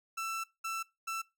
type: tone bursts at uneven times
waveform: 30% pulse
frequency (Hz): 1332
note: E6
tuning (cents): +18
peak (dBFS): -32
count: 3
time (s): 0.17-0.44 / 0.64-0.83 / 1.07-1.22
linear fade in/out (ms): 10
effects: noise-tail reverb RT60 0.2 s tail -20 dB re dry